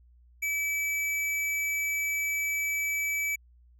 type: tone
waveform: square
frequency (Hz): 2300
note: D7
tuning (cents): -37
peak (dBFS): -28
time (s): 0.42-3.36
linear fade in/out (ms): 10
effects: added 60 Hz sine -55 dBFS peak until 3.79 s